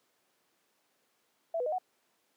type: tone with pitch steps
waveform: sine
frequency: 663 / 495.9 / 617 / 739 Hz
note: E5 / B4 / D#5 / F#5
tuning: +10 / +7 / -15 / -2 cents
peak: -29 dBFS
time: 1.54-1.784 s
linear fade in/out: 5 ms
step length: 61 ms
effects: pink hiss -73 dBFS RMS until 2.36 s + high-pass 300 Hz 12 dB/octave